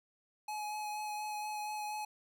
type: tone with vibrato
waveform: square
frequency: 845 Hz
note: G#5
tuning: 30 cents sharp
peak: -38 dBFS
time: 0.48-2.05 s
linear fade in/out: 5 ms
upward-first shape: sine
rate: 4.2 Hz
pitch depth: 12 cents each way
effects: none